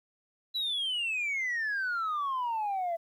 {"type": "exponential sweep", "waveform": "sine", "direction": "down", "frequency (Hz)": [3991, 659.3], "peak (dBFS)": -27, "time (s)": [0.54, 2.97], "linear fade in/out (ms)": 20, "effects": ["tanh soft clip ceiling -27 dBFS", "11-bit"]}